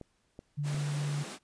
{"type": "clicks", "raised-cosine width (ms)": 2, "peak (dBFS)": -31, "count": 3, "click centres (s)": [0.013, 0.391, 0.745]}
{"type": "tone", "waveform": "sine", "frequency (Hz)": 145.7, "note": "D3", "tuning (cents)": -13, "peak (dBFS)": -30, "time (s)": [0.57, 1.24], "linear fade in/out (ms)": 20}
{"type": "high-pass noise", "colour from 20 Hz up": "pink", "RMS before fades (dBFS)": -43, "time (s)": [0.63, 1.39], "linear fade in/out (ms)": 50, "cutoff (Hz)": 160, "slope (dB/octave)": 48}
{"effects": ["pink hiss -73 dBFS RMS until 1.43 s", "resampled to 22050 Hz"]}